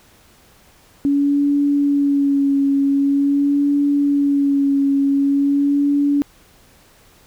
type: tone with vibrato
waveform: sine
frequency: 281.7 Hz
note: C#4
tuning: 28 cents sharp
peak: -13 dBFS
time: 1.05-6.22 s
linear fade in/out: 0 ms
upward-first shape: sine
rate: 0.45 Hz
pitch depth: 26 cents each way
effects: pink hiss -51 dBFS RMS until 7.26 s